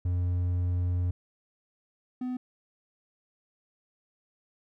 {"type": "tone pair in turn", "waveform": "triangle", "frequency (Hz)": [89, 251.7], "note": ["F2", "B3"], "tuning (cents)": [33, 33], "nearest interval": "octave + tritone", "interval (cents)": 1800, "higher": "second", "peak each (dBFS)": [-23, -28], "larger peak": "first", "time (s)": [[0.05, 1.11], [2.21, 2.37]], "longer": "first", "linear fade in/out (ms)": 5, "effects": []}